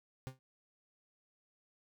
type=tone with exponential decay; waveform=40% pulse; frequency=130.81 Hz; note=C3; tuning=in tune; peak=-36 dBFS; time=0.27-0.39 s; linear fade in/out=0 ms; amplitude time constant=25 ms; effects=none